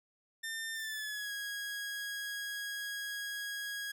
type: tone with pitch glide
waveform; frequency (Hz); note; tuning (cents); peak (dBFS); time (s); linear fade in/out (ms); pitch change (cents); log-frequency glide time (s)
sawtooth; 1800 to 1650.6; A6 to G#6; +39 to -11; -34; 0.43-3.92; 10; -150; 0.74-1.32
effects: none